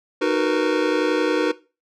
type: chord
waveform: square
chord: B major seventh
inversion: first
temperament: just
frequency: 308.7 / 370.4 / 463 / 493.9 Hz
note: D#4 / F#4 / A#4 / B4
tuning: -14 / +2 / -12 / 0 cents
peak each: -24 dBFS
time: 0.21-1.52 s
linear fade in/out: 10 ms
effects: noise-tail reverb RT60 0.3 s tail -18 dB re dry + low-pass 4000 Hz 12 dB/octave